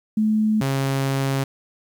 sine / sawtooth tone pair in turn, 215.8 / 135.95 Hz, A3 / C#3, -33 / -33 cents, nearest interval minor sixth, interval 800 cents, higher first, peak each -16 dBFS, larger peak neither, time 0.17-0.61 / 0.61-1.44 s, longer second, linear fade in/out 5 ms, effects 9-bit

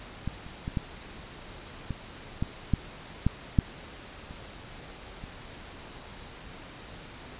clicks, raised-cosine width 5 ms, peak -18 / -30 / -20 / -15 / -19 / -15 / -10 / -10 / -7 / -29 / -28 dBFS, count 11, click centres 0.276 / 0.464 / 0.679 / 0.772 / 1.907 / 2.425 / 2.737 / 3.266 / 3.588 / 4.309 / 5.239 s, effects pink hiss -45 dBFS RMS until 7.39 s + resampled to 8000 Hz

